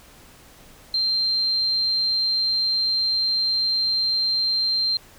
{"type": "tone", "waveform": "sine", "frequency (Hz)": 4156, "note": "C8", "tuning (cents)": -12, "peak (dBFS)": -19, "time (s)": [0.94, 4.97], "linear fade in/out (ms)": 2, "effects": ["pink hiss -49 dBFS RMS until 5.18 s"]}